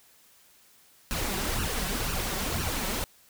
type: noise with flanger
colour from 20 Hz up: pink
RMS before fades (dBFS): -30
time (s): 1.11-3.04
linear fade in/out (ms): 0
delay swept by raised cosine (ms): 0.69 to 5.39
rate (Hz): 2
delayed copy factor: +0.65
effects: white hiss -59 dBFS RMS until 3.29 s